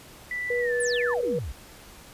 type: tone with pitch glide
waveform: sine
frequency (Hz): 1975.5 to 1749.8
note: B6 to A6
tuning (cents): 0 to -10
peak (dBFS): -28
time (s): 0.31-1.14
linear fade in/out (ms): 2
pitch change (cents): -210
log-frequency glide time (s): 0.6-0.73
type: tone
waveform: sine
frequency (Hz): 484.9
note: B4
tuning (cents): -32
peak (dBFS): -24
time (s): 0.5-1.39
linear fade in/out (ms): 5
type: exponential sweep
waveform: sine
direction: down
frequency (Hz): 10548 to 53.8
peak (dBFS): -30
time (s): 0.8-1.52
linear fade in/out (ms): 5
effects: pink hiss -48 dBFS RMS until 2.13 s + resampled to 32000 Hz